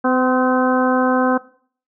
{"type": "harmonic tone with a mistuned harmonic", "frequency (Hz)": 255.2, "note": "C4", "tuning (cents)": -43, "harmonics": [1, 2, 3, 4, 5, 6], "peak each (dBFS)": [-17, -20, -22, -23, -24, -25], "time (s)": [0.04, 1.38], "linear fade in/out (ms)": 10, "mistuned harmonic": 4, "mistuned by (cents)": 29, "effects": ["noise-tail reverb RT60 0.5 s tail -19 dB re dry"]}